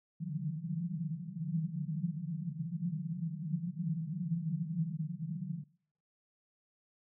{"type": "band-pass noise", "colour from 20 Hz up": "pink", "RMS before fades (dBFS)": -37, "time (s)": [0.2, 5.64], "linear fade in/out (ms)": 10, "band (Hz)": [150, 180], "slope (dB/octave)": 96, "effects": ["noise-tail reverb RT60 0.6 s tail -23 dB re dry"]}